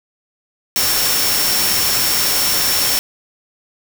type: tone in noise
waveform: sine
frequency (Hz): 5450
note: F8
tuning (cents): -43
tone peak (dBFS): -20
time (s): 0.76-2.99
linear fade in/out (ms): 0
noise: white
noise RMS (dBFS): -17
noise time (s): 0.76-2.99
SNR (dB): -6
effects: none